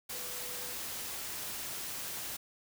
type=tone in noise; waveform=sine; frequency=493.9 Hz; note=B4; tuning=in tune; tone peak=-51 dBFS; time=0.12-0.74 s; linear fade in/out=10 ms; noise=white; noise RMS=-40 dBFS; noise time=0.09-2.37 s; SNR=-14 dB; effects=none